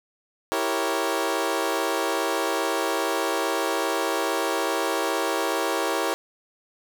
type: chord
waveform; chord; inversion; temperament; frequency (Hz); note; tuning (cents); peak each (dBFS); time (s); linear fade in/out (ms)
20% pulse; E diminished seventh; none; equal; 329.6 / 392 / 466.2 / 554.4; E4 / G4 / Bb4 / Db5; 0 / 0 / 0 / 0; -24; 0.52-6.14; 0
effects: none